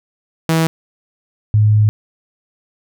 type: tone pair in turn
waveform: sawtooth / sine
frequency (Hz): 162.3 / 106.34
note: E3 / G#2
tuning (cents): -27 / +41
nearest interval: perfect fifth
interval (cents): 732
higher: first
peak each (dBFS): -8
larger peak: neither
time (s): 0.49-0.67 / 1.54-1.89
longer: second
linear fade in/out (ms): 0
effects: none